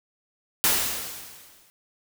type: noise with exponential decay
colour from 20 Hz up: white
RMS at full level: -19 dBFS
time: 0.64-1.7 s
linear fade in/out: 0 ms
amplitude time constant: 230 ms
effects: none